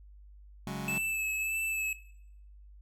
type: chord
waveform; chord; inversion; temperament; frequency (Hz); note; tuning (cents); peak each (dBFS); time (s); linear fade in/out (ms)
sawtooth; C# suspended fourth; none; just; 138.59 / 184.79 / 207.9; C#3 / F#3 / G#3; 0 / -2 / +2; -35; 0.67-0.98; 0
type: tone with vibrato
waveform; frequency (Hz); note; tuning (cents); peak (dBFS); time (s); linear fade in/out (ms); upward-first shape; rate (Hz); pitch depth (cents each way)
square; 2617; E7; -13; -31; 0.88-1.93; 2; sine; 1.7; 22
effects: noise-tail reverb RT60 0.8 s tail -19 dB re dry + added 50 Hz sine -50 dBFS peak until 2.81 s